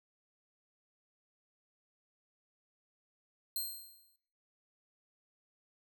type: tone with exponential decay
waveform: 5% pulse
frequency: 4186 Hz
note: C8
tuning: in tune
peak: -26 dBFS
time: 3.56-4.16 s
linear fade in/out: 2 ms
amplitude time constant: 130 ms
effects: noise-tail reverb RT60 0.8 s tail -21 dB re dry